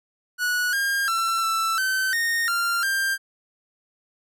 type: tone with pitch steps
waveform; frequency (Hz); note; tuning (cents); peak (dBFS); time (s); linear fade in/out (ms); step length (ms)
45% pulse; 1468 / 1612 / 1345 / 1329 / 1536 / 1846 / 1387 / 1588; F#6 / G6 / E6 / E6 / G6 / A#6 / F6 / G6; -14 / +48 / +34 / +14 / -36 / -17 / -12 / +22; -21; 0.38-3.18; 50; 350
effects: none